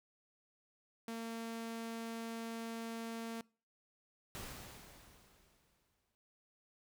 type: tone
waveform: sawtooth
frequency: 228.3 Hz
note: A#3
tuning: 36 cents flat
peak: -37 dBFS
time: 1.08-3.41 s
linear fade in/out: 2 ms
type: noise with exponential decay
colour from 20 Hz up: pink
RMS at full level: -45 dBFS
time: 4.35-6.15 s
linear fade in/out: 0 ms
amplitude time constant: 390 ms
effects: noise-tail reverb RT60 0.4 s tail -24 dB re dry